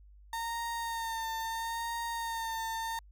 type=tone with vibrato; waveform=35% pulse; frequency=915 Hz; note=A#5; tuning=32 cents flat; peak=-32 dBFS; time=0.33-2.99 s; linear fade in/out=2 ms; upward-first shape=sine; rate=0.75 Hz; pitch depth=29 cents each way; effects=added 50 Hz sine -53 dBFS peak until 3.11 s